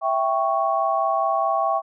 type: chord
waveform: sine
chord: C# diminished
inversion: first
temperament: equal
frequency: 659.3 / 784 / 1108.7 Hz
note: E5 / G5 / C#6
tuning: 0 / 0 / 0 cents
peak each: -23 dBFS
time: 0.01-1.82 s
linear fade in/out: 50 ms
effects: none